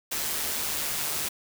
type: noise with amplitude modulation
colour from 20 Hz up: white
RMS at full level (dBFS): -28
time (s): 0.11-1.29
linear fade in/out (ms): 10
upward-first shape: sine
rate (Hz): 151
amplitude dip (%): 40
effects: none